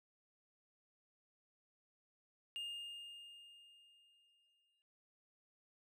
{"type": "tone with exponential decay", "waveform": "triangle", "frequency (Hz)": 2825, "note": "F7", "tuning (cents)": 19, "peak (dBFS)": -39, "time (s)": [2.56, 4.82], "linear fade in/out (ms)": 0, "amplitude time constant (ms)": 490, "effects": []}